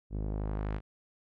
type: tone with low-pass filter sweep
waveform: sawtooth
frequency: 51.91 Hz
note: G#1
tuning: in tune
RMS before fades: -34 dBFS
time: 0.1-0.81 s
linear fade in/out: 50 ms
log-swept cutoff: 330 to 2500 Hz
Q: 0.82
effects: none